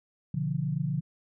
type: chord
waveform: sine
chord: B diminished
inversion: none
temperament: equal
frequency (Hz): 123.47 / 146.83 / 174.61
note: B2 / D3 / F3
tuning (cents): 0 / 0 / 0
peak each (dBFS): -35 / -29 / -32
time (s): 0.34-1.01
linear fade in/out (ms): 5
effects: none